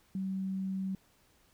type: tone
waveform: sine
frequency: 190.9 Hz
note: G3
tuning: 46 cents flat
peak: -32 dBFS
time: 0.15-0.95 s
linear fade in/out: 2 ms
effects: pink hiss -67 dBFS RMS until 1.53 s